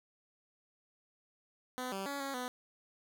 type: tone with pitch steps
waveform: 10% pulse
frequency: 252.8 / 194 / 281.2 / 274.7 / 249.7 Hz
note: B3 / G3 / C#4 / C#4 / B3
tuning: +41 / -18 / +25 / -16 / +19 cents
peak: -29 dBFS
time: 1.78-2.48 s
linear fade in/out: 0 ms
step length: 140 ms
effects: none